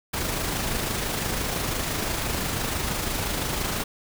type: noise with amplitude modulation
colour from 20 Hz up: pink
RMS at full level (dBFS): -26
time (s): 0.13-3.84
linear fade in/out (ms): 10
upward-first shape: sine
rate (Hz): 25.9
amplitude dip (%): 35
effects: none